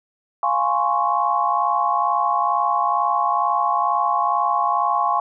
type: chord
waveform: sine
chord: Db major seventh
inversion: first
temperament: equal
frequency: 698.5 / 830.6 / 1046.5 / 1108.7 Hz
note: F5 / Ab5 / C6 / Db6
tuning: 0 / 0 / 0 / 0 cents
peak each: -24 / -22 / -23 / -21 dBFS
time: 0.43-5.2 s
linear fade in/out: 2 ms
effects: none